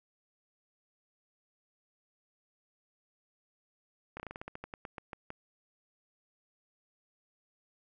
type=slowing click train; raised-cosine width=0.5 ms; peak=-26 dBFS; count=15; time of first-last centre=4.17-5.304 s; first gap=28 ms; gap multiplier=1.15; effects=none